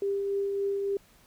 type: tone with tremolo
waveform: sine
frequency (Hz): 397.7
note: G4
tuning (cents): +25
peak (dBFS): -25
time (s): 0.02-0.97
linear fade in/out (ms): 2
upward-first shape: triangle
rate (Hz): 3.5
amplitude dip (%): 30
effects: pink hiss -60 dBFS RMS until 1.26 s